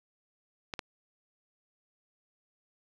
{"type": "clicks", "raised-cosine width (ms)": 0.2, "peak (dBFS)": -17, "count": 2, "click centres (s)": [0.738, 0.792], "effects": ["low-pass 5000 Hz 12 dB/octave", "8-bit"]}